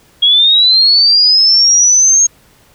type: linear sweep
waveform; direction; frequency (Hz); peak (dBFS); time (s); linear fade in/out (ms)
sine; up; 3281 to 6540; -5; 0.22-2.27; 10
effects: pink hiss -48 dBFS RMS until 2.74 s